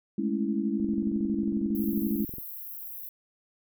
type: chord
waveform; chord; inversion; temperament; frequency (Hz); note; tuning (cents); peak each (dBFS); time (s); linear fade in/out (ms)
sine; A major seventh; third; equal; 207.7 / 220 / 277.2 / 329.6; G#3 / A3 / C#4 / E4; 0 / 0 / 0 / 0; -29 / -32 / -32 / -32; 0.18-2.25; 5
type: click train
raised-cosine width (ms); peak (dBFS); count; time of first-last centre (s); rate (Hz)
3; -29; 36; 0.8-2.384; 22.1
type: high-pass noise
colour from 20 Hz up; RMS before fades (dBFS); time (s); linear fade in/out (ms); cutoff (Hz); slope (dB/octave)
pink; -40; 1.75-3.09; 0; 12000; 96
effects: none